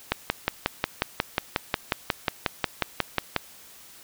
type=click train; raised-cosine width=0.3 ms; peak=-5 dBFS; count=19; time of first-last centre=0.12-3.363 s; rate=5.55 Hz; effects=white hiss -49 dBFS RMS until 4.03 s